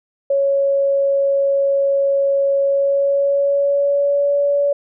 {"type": "tone with pitch glide", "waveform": "sine", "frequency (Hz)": [554.4, 569.7], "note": ["C#5", "C#5"], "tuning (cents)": [0, 47], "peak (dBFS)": -13, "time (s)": [0.3, 4.73], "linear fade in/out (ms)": 5, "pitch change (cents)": 47, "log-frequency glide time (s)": [2.62, 4.36], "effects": []}